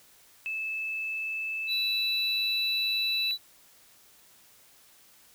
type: tone with pitch glide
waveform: sine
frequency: 2618 to 2635 Hz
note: E7 to E7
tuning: -13 to -1 cents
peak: -30 dBFS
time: 0.46-3.31 s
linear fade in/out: 0 ms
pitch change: +12 cents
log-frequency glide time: 0.77-2.6 s
type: tone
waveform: triangle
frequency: 3951 Hz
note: B7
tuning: in tune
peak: -25 dBFS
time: 1.67-3.38 s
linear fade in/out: 50 ms
effects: tanh soft clip ceiling -17 dBFS + white hiss -58 dBFS RMS until 5.34 s